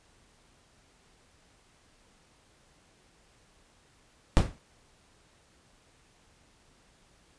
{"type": "noise with exponential decay", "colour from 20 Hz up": "brown", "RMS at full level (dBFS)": -18, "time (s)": [4.37, 4.58], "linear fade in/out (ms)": 0, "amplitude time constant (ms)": 44, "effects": ["pink hiss -63 dBFS RMS until 7.38 s", "resampled to 22050 Hz"]}